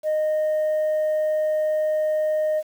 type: tone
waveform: sine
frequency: 617 Hz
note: D#5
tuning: 15 cents flat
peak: -17 dBFS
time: 0.03-2.63 s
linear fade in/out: 50 ms
effects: tanh soft clip ceiling -18 dBFS + 8-bit